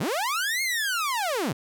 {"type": "linear two-way sweep", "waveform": "sawtooth", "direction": "up then down", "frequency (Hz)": [103.83, 2173, 103.83], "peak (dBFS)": -21, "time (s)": [0, 1.53], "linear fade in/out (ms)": 10, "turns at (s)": 0.62, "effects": []}